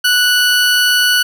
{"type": "tone", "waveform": "20% pulse", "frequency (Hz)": 1478, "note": "F#6", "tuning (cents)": -2, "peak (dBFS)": -5, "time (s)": [0.04, 1.23], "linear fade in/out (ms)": 10, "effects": []}